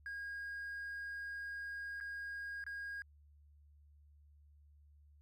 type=tone with dropouts; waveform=triangle; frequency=1631 Hz; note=G#6; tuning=32 cents flat; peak=-39 dBFS; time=0.06-3.02 s; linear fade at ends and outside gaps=1 ms; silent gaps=2.002-2.009 / 2.64-2.665 s; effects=tanh soft clip ceiling -36 dBFS + added 73 Hz sine -61 dBFS peak until 5.21 s